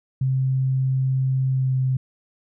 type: tone with pitch glide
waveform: sine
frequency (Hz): 131.8 to 130.36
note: C3 to C3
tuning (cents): +13 to -6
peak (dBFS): -18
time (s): 0.21-1.97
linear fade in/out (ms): 5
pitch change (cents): -19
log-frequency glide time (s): 1.5-1.76
effects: none